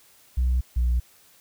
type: tone pair in turn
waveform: sine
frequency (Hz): 62.7 / 60.56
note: B1 / B1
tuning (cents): +27 / -33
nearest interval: minor second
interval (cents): 60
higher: first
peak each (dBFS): -17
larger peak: neither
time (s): 0.37-0.61 / 0.76-1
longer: neither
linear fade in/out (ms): 10
effects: tanh soft clip ceiling -17 dBFS + white hiss -56 dBFS RMS until 1.4 s